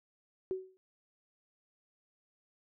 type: tone with exponential decay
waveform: sine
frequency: 375.7 Hz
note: F#4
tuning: 26 cents sharp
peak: -29 dBFS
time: 0.51-0.77 s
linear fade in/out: 0 ms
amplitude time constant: 56 ms
effects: none